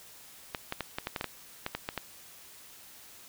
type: clicks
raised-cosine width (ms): 0.3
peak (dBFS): -16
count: 12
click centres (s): 0.548 / 0.724 / 0.807 / 0.985 / 1.071 / 1.162 / 1.211 / 1.243 / 1.664 / 1.75 / 1.889 / 1.977
effects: white hiss -52 dBFS RMS until 3.28 s